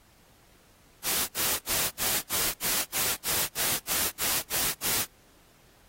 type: noise bursts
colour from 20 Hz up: white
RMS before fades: -27 dBFS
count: 13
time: 1.03-5.06 s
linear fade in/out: 50 ms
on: 250 ms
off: 65 ms
effects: pink hiss -60 dBFS RMS until 5.88 s + AAC 48 kbps